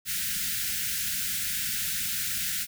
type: band-stop noise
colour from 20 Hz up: white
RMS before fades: -30 dBFS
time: 0.05-2.67 s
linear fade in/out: 50 ms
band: 230 to 1400 Hz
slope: 96 dB/octave
effects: none